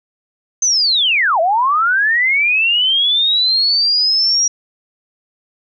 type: linear two-way sweep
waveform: sine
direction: down then up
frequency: 6300 to 628 to 5740 Hz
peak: -11 dBFS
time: 0.62-4.48 s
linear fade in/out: 5 ms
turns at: 1.4 s
effects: none